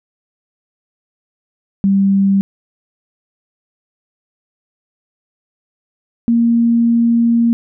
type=tone pair in turn; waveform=sine; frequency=196.2 / 233.3 Hz; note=G3 / A#3; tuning=+2 / +2 cents; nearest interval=minor third; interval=300 cents; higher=second; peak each=-9 dBFS; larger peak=neither; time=1.84-2.41 / 6.28-7.53 s; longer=second; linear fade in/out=0 ms; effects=none